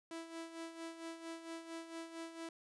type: tone with tremolo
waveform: sawtooth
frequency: 329.6 Hz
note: E4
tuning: in tune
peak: -39 dBFS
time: 0.11-2.49 s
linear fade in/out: 2 ms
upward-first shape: sine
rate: 4.4 Hz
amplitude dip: 65%
effects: resampled to 24000 Hz + 13-bit